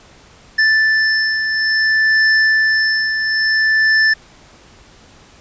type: beating tone pair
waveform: square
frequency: 1760 / 1760.58 Hz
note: A6 / A6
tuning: 0 / +1 cents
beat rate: 0.58 Hz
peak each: -13 / -22 dBFS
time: 0.58-4.14 s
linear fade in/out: 10 ms
effects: pink hiss -45 dBFS RMS until 5.4 s + resampled to 16000 Hz